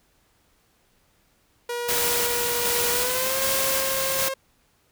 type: tone with pitch glide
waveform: sawtooth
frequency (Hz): 479.5 to 535.1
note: A#4 to C5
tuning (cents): +49 to +39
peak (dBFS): -23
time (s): 1.69-4.34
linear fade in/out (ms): 5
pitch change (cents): +190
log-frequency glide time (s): 2.89-3.39
type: noise with tremolo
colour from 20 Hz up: white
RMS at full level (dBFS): -24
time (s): 1.88-4.29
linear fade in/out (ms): 10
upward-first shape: square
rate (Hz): 1.3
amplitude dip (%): 25
effects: pink hiss -64 dBFS RMS until 4.91 s